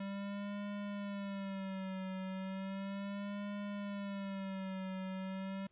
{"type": "tone with vibrato", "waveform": "square", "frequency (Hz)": 196, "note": "G3", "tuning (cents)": 0, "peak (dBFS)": -40, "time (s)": [0, 5.67], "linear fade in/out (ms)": 5, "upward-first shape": "sine", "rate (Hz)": 0.35, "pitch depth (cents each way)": 68, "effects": ["pink hiss -75 dBFS RMS until 5.71 s", "resampled to 8000 Hz"]}